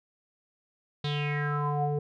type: tone with low-pass filter sweep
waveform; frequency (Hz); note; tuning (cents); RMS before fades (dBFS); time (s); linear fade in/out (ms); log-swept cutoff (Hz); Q
square; 146.6; D3; -3; -29; 1.04-1.99; 5; 3900 to 520; 6.6
effects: none